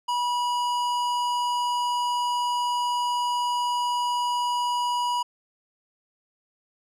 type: tone with tanh clipping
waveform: sine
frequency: 972 Hz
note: B5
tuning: 28 cents flat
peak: -25 dBFS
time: 0.08-5.23 s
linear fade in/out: 10 ms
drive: 16 dB
effects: none